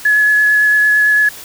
sine tone with vibrato, 1700 Hz, G#6, 40 cents sharp, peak -8 dBFS, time 0.05-1.29 s, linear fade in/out 5 ms, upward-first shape sine, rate 8.9 Hz, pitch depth 10 cents each way, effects white hiss -33 dBFS RMS until 1.44 s

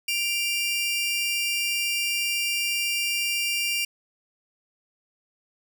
sawtooth tone pair together, 2366 / 2794 Hz, D7 / F7, +12 / 0 cents, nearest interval minor third, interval 288 cents, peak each -24 / -23 dBFS, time 0.08-3.85 s, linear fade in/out 5 ms, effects none

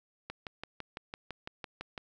click train, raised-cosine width 0.3 ms, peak -23 dBFS, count 11, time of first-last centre 0.3-1.978 s, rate 5.96 Hz, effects none

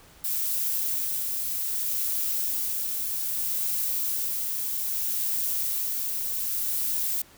violet noise with tremolo, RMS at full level -27 dBFS, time 0.24-7.22 s, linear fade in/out 5 ms, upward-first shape sine, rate 0.63 Hz, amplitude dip 25%, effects pink hiss -53 dBFS RMS until 7.37 s

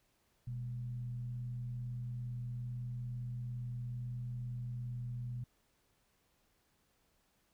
sine tone with frequency modulation, 122.7 Hz, B2, 11 cents flat, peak -38 dBFS, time 0.47-5.44 s, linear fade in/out 5 ms, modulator 82.3 Hz, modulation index 0.29, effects pink hiss -75 dBFS RMS until 7.53 s

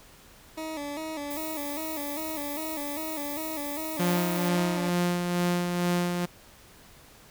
20% pulse tone with vibrato, 302 Hz, D4, 48 cents sharp, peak -28 dBFS, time 0.57-4.9 s, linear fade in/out 10 ms, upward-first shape square, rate 2.5 Hz, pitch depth 82 cents each way
violet noise, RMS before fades -38 dBFS, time 1.3-4.49 s, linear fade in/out 10 ms
sawtooth tone with tremolo, 176.1 Hz, F3, 15 cents sharp, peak -19 dBFS, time 3.99-6.26 s, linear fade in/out 10 ms, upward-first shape sine, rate 2.2 Hz, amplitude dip 40%
effects pink hiss -53 dBFS RMS until 7.3 s

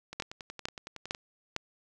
two click trains, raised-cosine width 0.2 ms, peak -24 / -14 dBFS, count 12 / 4, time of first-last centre 0.13-1.149 / 0.2-1.564 s, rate 10.8 / 2.2 Hz, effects none

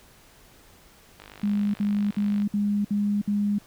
click train, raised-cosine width 0.3 ms, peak -27 dBFS, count 63, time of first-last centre 1.2-2.42 s, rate 50.8 Hz
sine tone bursts, 205 Hz, G#3, 22 cents flat, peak -21 dBFS, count 6, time 1.43-3.585 s, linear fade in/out 5 ms, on 310 ms, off 59 ms
effects pink hiss -54 dBFS RMS until 3.66 s

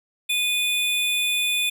square tone pair together, 2475 / 3500 Hz, D#7 / A7, -10 / -10 cents, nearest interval tritone, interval 600 cents, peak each -24 dBFS, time 0.29-1.7 s, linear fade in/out 10 ms, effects none

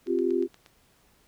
sine chord, C suspended fourth, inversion none, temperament equal, 261.6 / 349.2 / 392 Hz, C4 / F4 / G4, 0 / 0 / 0 cents, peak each -30 / -25 / -27 dBFS, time 0.06-0.48 s, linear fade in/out 50 ms
click train, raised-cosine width 0.2 ms, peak -32 dBFS, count 6, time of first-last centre 0.07-0.662 s, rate 8.45 Hz
effects pink hiss -63 dBFS RMS until 1.27 s

